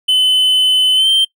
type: tone with pitch glide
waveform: triangle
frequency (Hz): 3030 to 3135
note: F#7 to G7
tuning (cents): +40 to -1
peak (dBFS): -7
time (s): 0.08-1.25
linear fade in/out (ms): 10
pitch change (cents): +59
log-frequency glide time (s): 0.95-1.09
effects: noise-tail reverb RT60 0.1 s tail -22 dB re dry